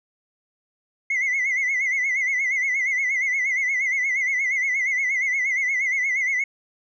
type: tone with vibrato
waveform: sine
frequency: 2084 Hz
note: C7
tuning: 7 cents flat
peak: -18 dBFS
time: 1.1-6.44 s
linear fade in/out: 5 ms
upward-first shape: sine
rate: 8.5 Hz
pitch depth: 96 cents each way
effects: tanh soft clip ceiling -18 dBFS